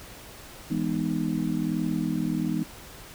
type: chord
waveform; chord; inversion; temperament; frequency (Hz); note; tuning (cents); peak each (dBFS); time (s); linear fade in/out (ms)
sine; E major seventh; none; just; 164.81 / 206 / 247.2 / 309; E3 / G#3 / B3 / D#4; 0 / -14 / +2 / -12; -30; 0.7-2.64; 10
effects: pink hiss -45 dBFS RMS until 3.14 s